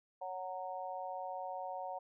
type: harmonic tone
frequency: 185 Hz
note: F#3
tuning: in tune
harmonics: 3 / 4 / 5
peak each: -45 / -42 / -45 dBFS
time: 0.21-1.99 s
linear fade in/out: 10 ms
effects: none